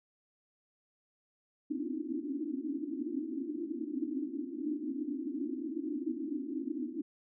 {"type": "band-pass noise", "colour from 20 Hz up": "white", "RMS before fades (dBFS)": -37, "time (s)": [1.7, 7.02], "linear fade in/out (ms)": 10, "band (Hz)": [250, 330], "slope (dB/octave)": 96, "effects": []}